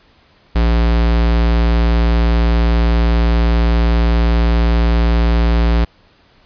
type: tone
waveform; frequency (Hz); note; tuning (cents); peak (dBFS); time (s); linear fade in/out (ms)
square; 57.5; A#1; -23; -11; 0.55-5.85; 10
effects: pink hiss -51 dBFS RMS until 6.45 s + resampled to 11025 Hz